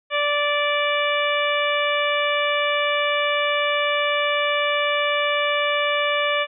harmonic tone, 584 Hz, D5, 10 cents flat, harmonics 1 / 2 / 3 / 4 / 5 / 6, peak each -23 / -25 / -27 / -25 / -28 / -31 dBFS, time 0.1-6.47 s, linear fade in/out 50 ms, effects none

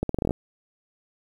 accelerating click train, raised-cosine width 2 ms, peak -11 dBFS, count 9, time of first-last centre 0.03-0.308 s, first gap 63 ms, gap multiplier 0.82, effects 8-bit

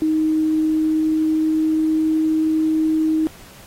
sine tone with pitch glide, 313.1 to 315.1 Hz, D#4 to D#4, +11 to +22 cents, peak -15 dBFS, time 0.02-3.27 s, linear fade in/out 0 ms, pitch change +11 cents, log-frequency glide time 0.6-2.13 s, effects pink hiss -44 dBFS RMS until 3.66 s + AAC 48 kbps

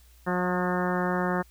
harmonic tone with a mistuned harmonic, 180.3 Hz, F#3, 45 cents flat, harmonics 1 / 2 / 3 / 4 / 5 / 6 / 7 / 8 / 9 / 10, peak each -28 / -31 / -33 / -34 / -35 / -36 / -36 / -37 / -38 / -38 dBFS, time 0.26-1.43 s, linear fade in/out 20 ms, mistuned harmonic 7, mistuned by -16 cents, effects added 60 Hz sine -53 dBFS peak until 1.5 s + white hiss -61 dBFS RMS until 1.5 s

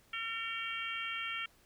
harmonic tone with a mistuned harmonic, 454.4 Hz, A#4, 44 cents flat, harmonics 3 / 4 / 5 / 6 / 7, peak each -42 / -45 / -41 / -42 / -43 dBFS, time 0.13-1.46 s, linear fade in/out 5 ms, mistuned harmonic 6, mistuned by +26 cents, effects pink hiss -66 dBFS RMS until 1.65 s

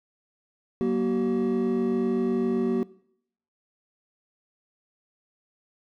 triangle tone cluster, 189.6 / 237.4 / 379.7 Hz, F#3 / A#3 / F#4, +43 / +32 / +45 cents, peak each -29 / -23 / -23 dBFS, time 0.81-2.83 s, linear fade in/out 0 ms, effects noise-tail reverb RT60 0.7 s tail -21 dB re dry + tanh soft clip ceiling -12 dBFS

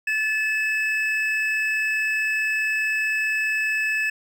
triangle tone pair together, 1735.3 / 2600 Hz, A6 / E7, -24 / -24 cents, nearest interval perfect fifth, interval 700 cents, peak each -22 dBFS, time 0.07-4.1 s, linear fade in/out 5 ms, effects none

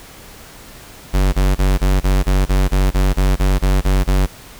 square tone bursts, 47.46 Hz, F#1, 45 cents sharp, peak -12 dBFS, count 14, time 1.13-4.268 s, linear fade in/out 20 ms, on 200 ms, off 26 ms, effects pink hiss -39 dBFS RMS until 4.59 s

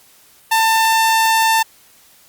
sawtooth tone, 894 Hz, A5, 27 cents sharp, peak -8 dBFS, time 0.51-1.63 s, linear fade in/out 10 ms, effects white hiss -49 dBFS RMS until 2.28 s + Opus 48 kbps

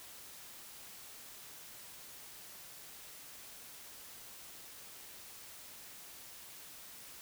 silence, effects white hiss -52 dBFS RMS until 7.21 s

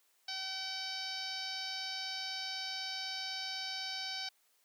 10% pulse tone with low-pass filter, 764 Hz, G5, 45 cents flat, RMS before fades -40 dBFS, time 0.28-4.29 s, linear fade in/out 5 ms, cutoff 5100 Hz, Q 4.9, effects white hiss -72 dBFS RMS until 4.64 s + high-pass 400 Hz 12 dB/octave

